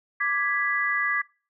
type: chord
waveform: sine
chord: G# diminished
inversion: second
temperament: equal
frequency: 1174.7 / 1661.2 / 1975.5 Hz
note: D6 / G#6 / B6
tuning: 0 / 0 / 0 cents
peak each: -29 / -26 / -26 dBFS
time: 0.2-1.22 s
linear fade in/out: 10 ms
effects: noise-tail reverb RT60 0.4 s tail -24 dB re dry